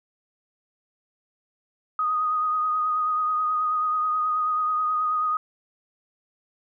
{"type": "tone with vibrato", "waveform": "sine", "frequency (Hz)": 1244.5, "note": "D#6", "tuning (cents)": 0, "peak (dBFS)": -21, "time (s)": [1.99, 5.37], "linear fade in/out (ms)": 2, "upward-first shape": "sine", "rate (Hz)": 9.3, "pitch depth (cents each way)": 24, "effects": []}